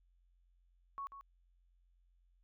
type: tone with echo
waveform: sine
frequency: 1108.7 Hz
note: C#6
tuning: in tune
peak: -40 dBFS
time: 0.98-1.07 s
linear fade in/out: 0 ms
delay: 140 ms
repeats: 1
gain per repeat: -9 dB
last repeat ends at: 1.21 s
effects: added 44 Hz sine -68 dBFS peak until 2.43 s